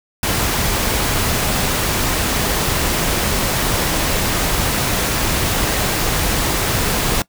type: noise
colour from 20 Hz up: pink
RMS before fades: -18 dBFS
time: 0.23-7.22 s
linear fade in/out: 2 ms
effects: noise-tail reverb RT60 0.1 s tail -21 dB re dry